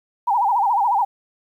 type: tone with vibrato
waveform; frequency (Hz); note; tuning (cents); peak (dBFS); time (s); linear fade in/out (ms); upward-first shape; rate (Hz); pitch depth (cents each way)
sine; 880; A5; 0; -15; 0.27-1.05; 10; sine; 14; 200
effects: 9-bit